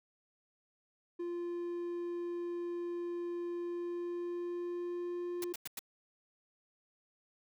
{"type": "tone with pitch glide", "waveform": "triangle", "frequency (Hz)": [347.3, 351.5], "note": ["F4", "F4"], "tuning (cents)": [-10, 11], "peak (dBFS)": -34, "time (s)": [1.19, 5.53], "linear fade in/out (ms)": 10, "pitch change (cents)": 21, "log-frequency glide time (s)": [3.58, 5.28]}
{"type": "noise bursts", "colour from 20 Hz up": "white", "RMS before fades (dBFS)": -41, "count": 4, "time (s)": [5.42, 5.792], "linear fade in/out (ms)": 2, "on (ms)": 21, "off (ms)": 96}
{"effects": []}